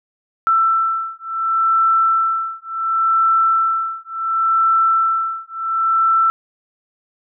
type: beating tone pair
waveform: sine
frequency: 1333 / 1333.7 Hz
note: E6 / E6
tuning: +19 / +20 cents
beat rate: 0.7 Hz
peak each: -17 dBFS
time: 0.47-6.3 s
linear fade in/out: 0 ms
effects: none